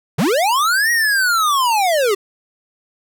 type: linear two-way sweep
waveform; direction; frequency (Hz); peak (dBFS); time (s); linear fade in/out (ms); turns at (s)
square; up then down; 116.54 to 1909 to 376.9; -14; 0.18-2.15; 10; 0.91
effects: none